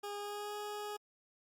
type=tone with pitch glide; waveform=20% pulse; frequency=409.3 to 416.7 Hz; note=G#4 to G#4; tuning=-25 to +6 cents; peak=-35 dBFS; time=0.03-0.97 s; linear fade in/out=10 ms; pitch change=+31 cents; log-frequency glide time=0.17-0.56 s; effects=Opus 48 kbps